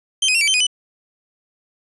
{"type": "tone with pitch steps", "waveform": "sawtooth", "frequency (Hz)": [3128, 2510, 2726, 2306, 3103, 2485, 3000], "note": ["G7", "D#7", "F7", "D7", "G7", "D#7", "F#7"], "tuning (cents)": [-4, 15, -43, -32, -18, -3, 23], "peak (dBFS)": -11, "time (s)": [0.22, 0.668], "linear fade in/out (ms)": 5, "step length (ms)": 64, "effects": ["resampled to 24000 Hz", "8-bit"]}